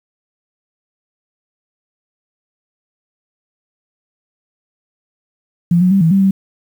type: tone with pitch steps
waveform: sine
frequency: 172.3 / 182.4 / 195.5 / 162.6 / 195 / 193 Hz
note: F3 / F#3 / G3 / E3 / G3 / G3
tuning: -23 / -24 / -4 / -23 / -9 / -27 cents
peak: -8 dBFS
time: 5.71-6.31 s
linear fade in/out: 5 ms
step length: 100 ms
effects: 7-bit